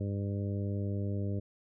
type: harmonic tone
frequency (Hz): 100.3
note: G2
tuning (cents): +40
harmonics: 1 / 2 / 3 / 4 / 5 / 6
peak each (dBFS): -32 / -38 / -42 / -44 / -46 / -48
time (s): 0-1.4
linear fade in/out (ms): 10
effects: none